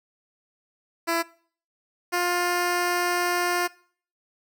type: tone pair in turn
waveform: 10% pulse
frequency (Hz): 334.6 / 353.2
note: E4 / F4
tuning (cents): +26 / +20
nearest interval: minor second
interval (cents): 94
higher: second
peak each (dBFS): -14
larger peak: neither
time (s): 1.07-1.23 / 2.12-3.68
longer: second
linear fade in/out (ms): 20
effects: noise-tail reverb RT60 0.5 s tail -22 dB re dry